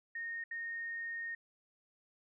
sine tone bursts at uneven times, 1848 Hz, A#6, 16 cents flat, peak -38 dBFS, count 2, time 0.15-0.44 / 0.51-1.35 s, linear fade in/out 5 ms, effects none

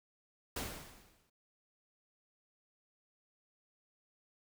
pink noise with exponential decay, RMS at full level -37 dBFS, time 0.56-1.3 s, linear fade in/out 5 ms, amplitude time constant 160 ms, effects none

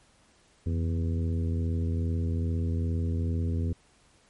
harmonic tone with a mistuned harmonic, 82.41 Hz, E2, in tune, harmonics 1 / 2 / 3 / 4 / 5 / 6, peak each -26 / -35 / -35 / -43 / -42 / -47 dBFS, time 0.66-3.73 s, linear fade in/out 5 ms, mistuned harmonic 1, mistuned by +98 cents, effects pink hiss -62 dBFS RMS until 4.29 s + MP3 48 kbps

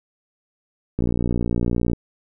click train, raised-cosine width 3 ms, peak -9 dBFS, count 57, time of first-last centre 0.99-1.933 s, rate 59.4 Hz, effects none

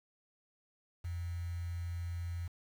sine tone with quantisation, 86 Hz, F2, 26 cents flat, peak -36 dBFS, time 1.04-2.48 s, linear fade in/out 10 ms, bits 9, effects none

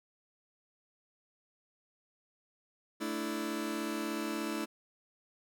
sawtooth chord, A suspended fourth, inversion none, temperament just, 220 / 293.3 / 330 Hz, A3 / D4 / E4, 0 / -2 / +2 cents, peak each -35 / -35 / -33 dBFS, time 3-4.66 s, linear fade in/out 20 ms, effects none

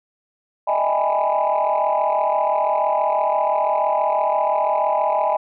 sine tone cluster, 610 / 645 / 800 / 846 / 992 Hz, D#5 / E5 / G5 / G#5 / B5, -34 / -38 / +35 / +32 / +7 cents, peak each -22 dBFS, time 0.67-5.37 s, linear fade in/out 10 ms, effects tanh soft clip ceiling -10 dBFS

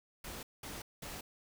pink noise bursts, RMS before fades -45 dBFS, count 3, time 0.24-1.21 s, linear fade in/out 5 ms, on 190 ms, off 200 ms, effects none

